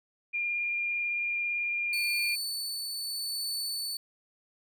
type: tone with vibrato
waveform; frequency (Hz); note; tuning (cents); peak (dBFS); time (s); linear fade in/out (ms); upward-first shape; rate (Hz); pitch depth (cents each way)
sine; 2407; D7; +42; -28; 0.33-2.36; 20; square; 18; 8
type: tone with tremolo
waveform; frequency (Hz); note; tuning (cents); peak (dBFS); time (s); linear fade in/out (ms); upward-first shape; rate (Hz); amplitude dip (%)
sawtooth; 4484; C#8; +19; -28; 1.93-3.97; 2; triangle; 0.78; 30
effects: none